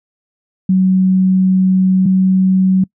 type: tone pair in turn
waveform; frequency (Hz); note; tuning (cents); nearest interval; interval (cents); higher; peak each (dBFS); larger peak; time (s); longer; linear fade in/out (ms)
sine; 187.3 / 188.03; F#3 / F#3; +21 / +28; unison; 7; second; -8; neither; 0.69-2.06 / 2.06-2.84; first; 5
effects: noise-tail reverb RT60 0.1 s tail -25 dB re dry